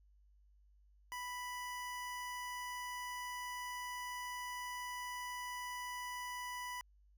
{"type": "tone", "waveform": "25% pulse", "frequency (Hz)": 987.8, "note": "B5", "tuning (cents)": 0, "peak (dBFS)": -38, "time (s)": [1.12, 6.81], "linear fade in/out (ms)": 0, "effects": ["added 50 Hz sine -64 dBFS peak until 7.17 s"]}